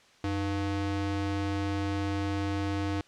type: ring-modulated tone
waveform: square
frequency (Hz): 198.7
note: G3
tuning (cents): +24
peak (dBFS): -26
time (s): 0.24-3.01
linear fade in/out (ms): 2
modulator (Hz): 107
effects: white hiss -59 dBFS RMS until 3.07 s + low-pass 5000 Hz 12 dB/octave